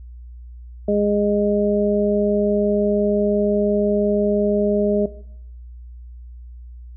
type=harmonic tone; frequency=205.7 Hz; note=G#3; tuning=16 cents flat; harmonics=1 / 2 / 3; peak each=-20 / -20 / -20 dBFS; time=0.88-5.06 s; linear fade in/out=5 ms; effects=noise-tail reverb RT60 0.7 s tail -17 dB re dry + added 60 Hz sine -35 dBFS peak until 6.96 s